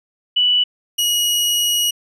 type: tone pair in turn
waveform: sine / sawtooth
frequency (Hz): 2960 / 2902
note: F#7 / F#7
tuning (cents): 0 / -34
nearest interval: unison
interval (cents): 34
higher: first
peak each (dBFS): -12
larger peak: neither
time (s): 0.36-0.64 / 0.98-1.91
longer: second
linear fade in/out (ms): 10
effects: resampled to 32000 Hz